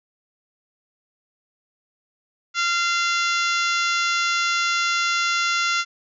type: harmonic tone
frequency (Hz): 690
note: F5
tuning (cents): -21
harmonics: 2 / 3 / 4 / 5 / 6 / 7 / 8 / 9 / 10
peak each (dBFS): -22 / -26 / -28 / -30 / -32 / -33 / -34 / -35 / -36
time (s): 2.54-5.85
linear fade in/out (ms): 50
effects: none